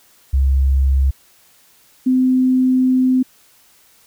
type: tone pair in turn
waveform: sine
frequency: 67.4 / 256.8 Hz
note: C#2 / C4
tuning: -48 / -32 cents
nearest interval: octave + major seventh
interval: 2316 cents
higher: second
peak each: -11 dBFS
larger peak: neither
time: 0.33-1.11 / 2.06-3.23 s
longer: second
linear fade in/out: 10 ms
effects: white hiss -52 dBFS RMS until 4.06 s